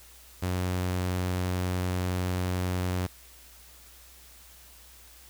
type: tone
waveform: sawtooth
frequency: 91 Hz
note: F#2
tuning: 28 cents flat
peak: -23 dBFS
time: 0.42-3.07 s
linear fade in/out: 10 ms
effects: added 60 Hz sine -55 dBFS peak until 5.29 s + white hiss -53 dBFS RMS until 5.29 s